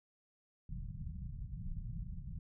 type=low-pass noise; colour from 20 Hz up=pink; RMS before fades=-43 dBFS; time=0.69-2.39 s; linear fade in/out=2 ms; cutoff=180 Hz; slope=48 dB/octave; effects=none